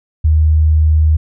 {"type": "tone", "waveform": "sine", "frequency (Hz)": 77.78, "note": "D#2", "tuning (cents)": 0, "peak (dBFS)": -7, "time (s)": [0.24, 1.17], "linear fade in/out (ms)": 10, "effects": []}